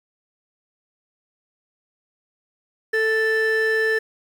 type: tone pair together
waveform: triangle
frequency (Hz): 441.9 / 1762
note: A4 / A6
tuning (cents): +7 / +2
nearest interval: 2 octaves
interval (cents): 2395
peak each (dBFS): -17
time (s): 2.93-3.99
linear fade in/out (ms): 10
effects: tanh soft clip ceiling -13 dBFS + 8-bit